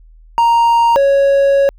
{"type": "tone pair in turn", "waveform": "triangle", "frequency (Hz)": [932.3, 554.3], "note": ["A#5", "C#5"], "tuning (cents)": [0, 0], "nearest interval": "major sixth", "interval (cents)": 900, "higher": "first", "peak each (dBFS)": -6, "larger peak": "neither", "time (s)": [[0.38, 0.96], [0.96, 1.69]], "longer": "second", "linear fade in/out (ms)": 0, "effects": ["added 40 Hz sine -39 dBFS peak until 1.78 s"]}